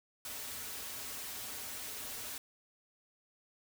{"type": "noise with comb filter", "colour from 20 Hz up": "white", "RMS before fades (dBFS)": -43, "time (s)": [0.25, 2.38], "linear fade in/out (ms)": 2, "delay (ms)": 5.8, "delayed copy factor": -0.7, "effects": []}